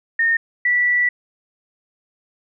sine tone pair in turn, 1834 / 1958.8 Hz, A#6 / B6, -29 / -15 cents, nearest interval minor second, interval 114 cents, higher second, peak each -14 dBFS, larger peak neither, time 0.19-0.37 / 0.65-1.09 s, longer second, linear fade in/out 5 ms, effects none

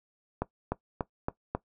accelerating click train, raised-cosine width 1 ms, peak -15 dBFS, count 5, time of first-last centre 0.42-1.55 s, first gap 300 ms, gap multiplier 0.96, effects noise-tail reverb RT60 0.1 s tail -18 dB re dry

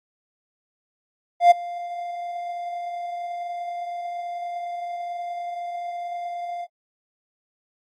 triangle tone with ADSR envelope, 698.5 Hz, F5, in tune, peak -5 dBFS, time 1.4-6.67 s, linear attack 110 ms, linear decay 14 ms, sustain -22 dB, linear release 43 ms, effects AAC 32 kbps

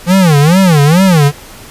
square tone with vibrato, 165.8 Hz, E3, 10 cents sharp, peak -5 dBFS, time 0.06-1.32 s, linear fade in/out 50 ms, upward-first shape sine, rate 2.3 Hz, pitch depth 270 cents each way, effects pink hiss -33 dBFS RMS until 1.7 s + resampled to 32000 Hz

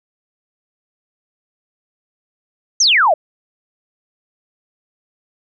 sine exponential sweep, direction down, 6645 to 576 Hz, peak -9 dBFS, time 2.8-3.14 s, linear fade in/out 5 ms, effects none

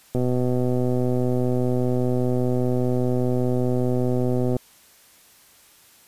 click train, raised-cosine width 2 ms, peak -11 dBFS, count 553, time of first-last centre 0.15-4.566 s, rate 125 Hz, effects white hiss -53 dBFS RMS until 6.07 s + resampled to 32000 Hz

